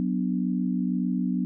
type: chord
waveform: sine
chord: B minor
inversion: second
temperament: equal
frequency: 185 / 246.9 / 293.7 Hz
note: F#3 / B3 / D4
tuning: 0 / 0 / 0 cents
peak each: -26 / -27 / -32 dBFS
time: 0-1.45 s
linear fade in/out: 0 ms
effects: none